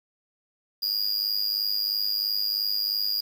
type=tone with amplitude modulation; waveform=square; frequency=4850 Hz; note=D#8; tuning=45 cents flat; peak=-21 dBFS; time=0.82-3.21 s; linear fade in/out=10 ms; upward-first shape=sine; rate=103 Hz; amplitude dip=85%; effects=8-bit